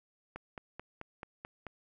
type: click train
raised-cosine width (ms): 0.5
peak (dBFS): -27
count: 7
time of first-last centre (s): 0.36-1.667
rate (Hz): 4.59
effects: none